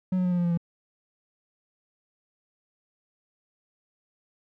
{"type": "tone with pitch steps", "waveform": "triangle", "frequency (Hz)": [185, 182.35, 179.73, 177.16, 174.62, 172.11, 169.65], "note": ["F#3", "F#3", "F3", "F3", "F3", "F3", "F3"], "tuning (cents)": [0, -25, 50, 25, 0, -25, -50], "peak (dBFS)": -20, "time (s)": [0.12, 0.575], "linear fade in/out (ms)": 5, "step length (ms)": 65, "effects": []}